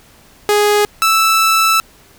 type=tone pair in turn; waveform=sawtooth; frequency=415.3 / 1318.5 Hz; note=G#4 / E6; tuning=0 / 0 cents; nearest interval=octave + minor sixth; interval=2000 cents; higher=second; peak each=-6 dBFS; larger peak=neither; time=0.49-0.85 / 1.02-1.8 s; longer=second; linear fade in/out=0 ms; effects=pink hiss -46 dBFS RMS until 2.18 s